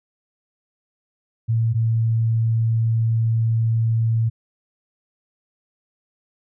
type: tone pair in turn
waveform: sine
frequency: 113.9 / 113.47 Hz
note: A#2 / A#2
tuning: -40 / -46 cents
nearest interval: unison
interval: 6 cents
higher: first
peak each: -16 dBFS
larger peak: neither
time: 1.48-1.74 / 1.74-4.3 s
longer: second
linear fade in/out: 20 ms
effects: none